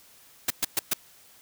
white noise bursts, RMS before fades -24 dBFS, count 4, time 0.48-0.936 s, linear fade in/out 5 ms, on 24 ms, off 120 ms, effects white hiss -55 dBFS RMS until 1.41 s

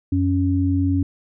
sine tone pair together, 92.5 / 277.2 Hz, F#2 / C#4, 0 / 0 cents, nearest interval octave + perfect fifth, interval 1900 cents, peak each -19 dBFS, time 0.12-1.03 s, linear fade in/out 5 ms, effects none

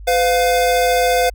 square tone pair together, 504.9 / 704 Hz, B4 / F5, +38 / +14 cents, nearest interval tritone, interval 576 cents, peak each -16 dBFS, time 0.07-1.3 s, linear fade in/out 10 ms, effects added 50 Hz sine -31 dBFS peak until 1.34 s + MP3 96 kbps

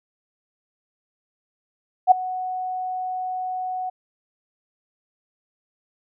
sine tone with ADSR envelope, 740 Hz, F#5, in tune, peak -6 dBFS, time 2.07-3.9 s, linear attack 44 ms, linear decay 8 ms, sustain -19 dB, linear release 10 ms, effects none

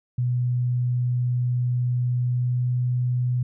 sine tone with pitch glide, 123.47 to 124.19 Hz, B2 to B2, 0 to +10 cents, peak -20 dBFS, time 0.18-3.43 s, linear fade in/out 5 ms, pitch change +10 cents, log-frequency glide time 2.22-2.69 s, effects none

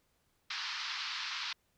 white band-pass noise, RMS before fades -39 dBFS, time 0.5-1.53 s, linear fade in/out 5 ms, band 960 to 5100 Hz, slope 48 dB/octave, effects pink hiss -75 dBFS RMS until 1.77 s

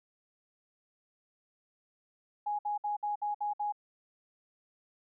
sine tone bursts, 830.6 Hz, G#5, in tune, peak -30 dBFS, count 7, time 2.46-3.724 s, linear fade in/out 10 ms, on 130 ms, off 59 ms, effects none

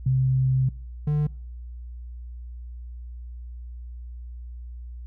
sine / triangle tone pair in turn, 130.81 / 149.09 Hz, C3 / D3, 0 / +26 cents, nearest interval major second, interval 226 cents, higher second, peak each -18 dBFS, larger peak neither, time 0.06-0.69 / 1.07-1.27 s, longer first, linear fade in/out 5 ms, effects noise-tail reverb RT60 0.6 s tail -25 dB re dry + added 60 Hz sine -35 dBFS peak until 5.06 s

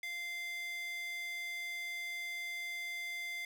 square tone with high-pass filter, 694 Hz, F5, 11 cents flat, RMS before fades -41 dBFS, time 0.03-3.45 s, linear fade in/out 2 ms, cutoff 2300 Hz, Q 5.3, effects none

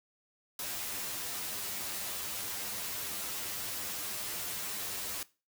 white noise with comb filter, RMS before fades -38 dBFS, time 0.59-5.23 s, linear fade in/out 2 ms, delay 10 ms, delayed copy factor +0.6, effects noise-tail reverb RT60 0.3 s tail -19 dB re dry

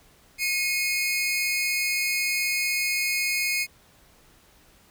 sawtooth tone pair together, 2164 / 2489 Hz, C#7 / D#7, -42 / 0 cents, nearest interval major second, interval 242 cents, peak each -22 / -24 dBFS, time 0.38-3.67 s, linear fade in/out 50 ms, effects pink hiss -57 dBFS RMS until 4.9 s

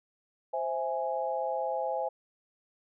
sine chord, C augmented, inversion none, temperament equal, 523.3 / 659.3 / 830.6 Hz, C5 / E5 / G#5, 0 / 0 / 0 cents, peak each -33 / -34 / -33 dBFS, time 0.53-2.09 s, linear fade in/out 10 ms, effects none

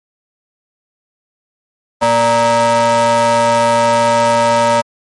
square ring-modulated tone, 174.61 Hz, F3, in tune, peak -7 dBFS, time 2.01-4.82 s, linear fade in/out 20 ms, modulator 759 Hz, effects MP3 48 kbps

